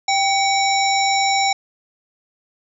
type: harmonic tone with a mistuned harmonic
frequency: 784 Hz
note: G5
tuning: in tune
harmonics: 1 / 3 / 5 / 7 / 9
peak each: -17 / -22 / -24 / -25 / -27 dBFS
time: 0.08-1.53 s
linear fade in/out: 5 ms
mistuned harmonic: 3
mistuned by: -74 cents
effects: none